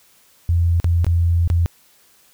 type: tone with dropouts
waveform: sine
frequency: 85.2 Hz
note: F2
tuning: 42 cents flat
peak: -13 dBFS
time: 0.49-1.66 s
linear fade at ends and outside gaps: 0 ms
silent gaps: 0.8-0.844 / 1.045-1.066 / 1.476-1.501 s
effects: white hiss -54 dBFS RMS until 2.33 s